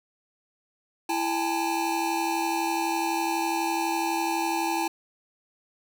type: tone cluster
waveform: square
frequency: 333.2 / 807 / 879 Hz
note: E4 / G#5 / A5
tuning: +19 / -50 / -2 cents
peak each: -30 dBFS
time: 1.09-4.88 s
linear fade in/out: 5 ms
effects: none